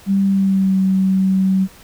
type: tone with pitch glide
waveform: sine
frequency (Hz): 196 to 190.2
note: G3 to F#3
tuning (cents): 0 to +48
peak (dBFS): -12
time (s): 0.06-1.68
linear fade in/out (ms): 50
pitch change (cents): -52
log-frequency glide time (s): 0.25-0.79
effects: pink hiss -44 dBFS RMS until 1.83 s